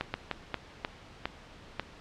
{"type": "slowing click train", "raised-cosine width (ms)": 0.3, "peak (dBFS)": -14, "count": 7, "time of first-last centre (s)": [0.01, 1.796], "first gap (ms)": 130, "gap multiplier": 1.33, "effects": ["pink hiss -51 dBFS RMS until 2 s", "low-pass 4000 Hz 12 dB/octave"]}